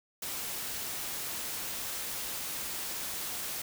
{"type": "noise", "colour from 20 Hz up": "white", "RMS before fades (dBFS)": -37, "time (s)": [0.22, 3.62], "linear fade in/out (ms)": 5, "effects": []}